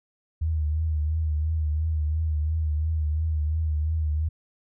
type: tone with vibrato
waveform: sine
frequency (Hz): 77.78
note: D#2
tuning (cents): 0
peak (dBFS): -22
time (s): 0.41-4.29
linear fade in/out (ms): 10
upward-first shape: triangle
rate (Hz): 2.9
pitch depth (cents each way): 69
effects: none